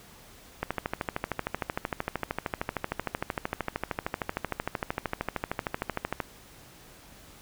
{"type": "click train", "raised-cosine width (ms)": 0.5, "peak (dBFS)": -13, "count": 74, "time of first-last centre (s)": [0.63, 6.203], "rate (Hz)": 13.1, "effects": ["pink hiss -52 dBFS RMS until 7.41 s"]}